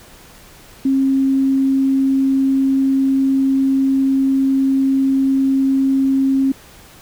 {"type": "tone", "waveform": "sine", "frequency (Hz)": 269, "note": "C4", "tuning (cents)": 48, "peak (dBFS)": -12, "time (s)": [0.85, 6.52], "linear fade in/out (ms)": 5, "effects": ["pink hiss -43 dBFS RMS until 7.01 s"]}